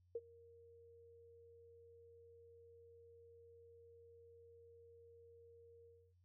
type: tone with ADSR envelope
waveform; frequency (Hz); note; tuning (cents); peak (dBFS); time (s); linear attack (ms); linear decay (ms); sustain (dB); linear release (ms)
sine; 466.2; A#4; 0; -38; 0.15-6.14; 5; 42; -23; 280
effects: added 89 Hz sine -70 dBFS peak until 6.24 s